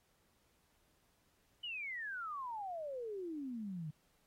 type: exponential sweep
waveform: sine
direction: down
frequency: 3013 to 146.83 Hz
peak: -40 dBFS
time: 1.63-3.91 s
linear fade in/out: 10 ms
effects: pink hiss -75 dBFS RMS until 4.26 s + AAC 48 kbps